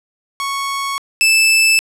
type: tone pair in turn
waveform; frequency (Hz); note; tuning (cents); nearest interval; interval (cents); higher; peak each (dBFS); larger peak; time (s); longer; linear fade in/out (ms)
sawtooth; 1107 / 2633; C#6 / E7; -3 / -3; octave + minor third; 1500; second; -15 / -6; second; 0.4-0.98 / 1.21-1.79; neither; 0
effects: low-pass 12000 Hz 12 dB/octave